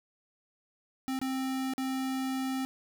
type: tone with dropouts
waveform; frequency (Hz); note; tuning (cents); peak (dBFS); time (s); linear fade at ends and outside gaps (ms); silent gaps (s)
square; 263.3; C4; +11; -31; 1.08-2.65; 0; 1.19-1.215 / 1.736-1.78
effects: none